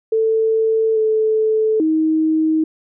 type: tone with pitch steps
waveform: sine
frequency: 443.9 / 436.7 / 315.6 Hz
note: A4 / A4 / D#4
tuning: +15 / -13 / +25 cents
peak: -13 dBFS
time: 0.12-2.64 s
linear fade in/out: 5 ms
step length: 840 ms
effects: none